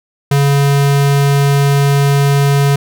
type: tone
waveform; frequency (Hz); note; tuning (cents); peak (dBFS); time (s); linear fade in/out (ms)
square; 140.8; C#3; +27; -9; 0.31-2.76; 5
effects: none